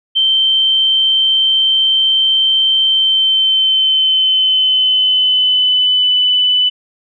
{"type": "tone with pitch glide", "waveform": "sine", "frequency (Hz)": [3116, 2994], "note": ["G7", "F#7"], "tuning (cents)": [-11, 20], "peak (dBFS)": -9, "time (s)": [0.15, 6.7], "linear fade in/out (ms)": 20, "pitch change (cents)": -69, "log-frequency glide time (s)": [2.84, 6.11], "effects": []}